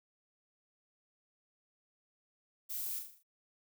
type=noise with echo; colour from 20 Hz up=violet; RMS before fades=-40 dBFS; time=2.69-3 s; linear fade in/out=20 ms; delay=39 ms; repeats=6; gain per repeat=-5 dB; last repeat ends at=3.234 s; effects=none